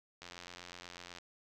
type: click train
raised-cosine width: 0.2 ms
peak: -30 dBFS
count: 86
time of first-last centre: 0.22-1.185 s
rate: 88.1 Hz
effects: none